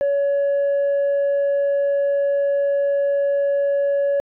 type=tone; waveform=sine; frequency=563 Hz; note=C#5; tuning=27 cents sharp; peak=-14 dBFS; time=0.01-4.2 s; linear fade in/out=0 ms; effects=tanh soft clip ceiling -15 dBFS